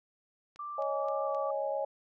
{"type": "click train", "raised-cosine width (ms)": 0.2, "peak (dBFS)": -37, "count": 4, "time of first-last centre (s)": [0.56, 1.347], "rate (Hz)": 3.81}
{"type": "tone with vibrato", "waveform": "sine", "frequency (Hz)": 1165, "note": "D6", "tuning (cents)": -14, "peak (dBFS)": -37, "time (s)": [0.59, 1.51], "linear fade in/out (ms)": 5, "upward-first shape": "square", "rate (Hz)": 2.2, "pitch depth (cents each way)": 18}
{"type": "chord", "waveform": "sine", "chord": "C# suspended second", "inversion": "none", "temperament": "equal", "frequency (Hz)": [554.4, 622.3, 830.6], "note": ["C#5", "D#5", "G#5"], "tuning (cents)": [0, 0, 0], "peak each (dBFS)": [-33, -35, -37], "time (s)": [0.78, 1.85], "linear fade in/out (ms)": 5}
{"effects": []}